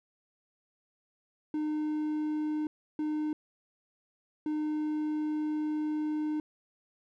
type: tone bursts at uneven times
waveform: triangle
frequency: 304.8 Hz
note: D#4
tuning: 36 cents flat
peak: -27 dBFS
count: 3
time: 1.54-2.67 / 2.99-3.33 / 4.46-6.4 s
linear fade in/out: 2 ms
effects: none